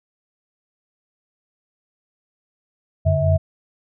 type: tone cluster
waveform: sine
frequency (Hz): 89 / 92.5 / 144.2 / 646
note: F2 / F#2 / D3 / E5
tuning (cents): +33 / 0 / -31 / -35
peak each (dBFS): -20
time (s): 3.05-3.38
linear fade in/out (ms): 20
effects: none